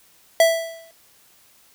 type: tone with exponential decay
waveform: square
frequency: 659.3 Hz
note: E5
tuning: in tune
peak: -10 dBFS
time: 0.4-0.91 s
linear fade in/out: 2 ms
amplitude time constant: 110 ms
effects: white hiss -55 dBFS RMS until 1.74 s